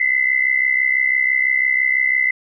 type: tone pair together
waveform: sine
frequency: 2003 / 2069 Hz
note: B6 / C7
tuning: +24 / -20 cents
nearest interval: minor second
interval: 56 cents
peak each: -17 dBFS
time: 0-2.31 s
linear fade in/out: 5 ms
effects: none